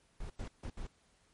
brown noise bursts at uneven times, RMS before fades -41 dBFS, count 4, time 0.2-0.3 / 0.39-0.48 / 0.63-0.7 / 0.77-0.87 s, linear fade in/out 5 ms, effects pink hiss -70 dBFS RMS until 1.33 s + MP3 48 kbps

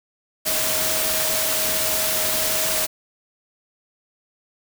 sine tone in noise, 633 Hz, D#5, 30 cents sharp, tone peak -30 dBFS, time 0.45-2.87 s, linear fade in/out 20 ms, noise white, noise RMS -22 dBFS, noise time 0.45-2.87 s, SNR -11 dB, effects none

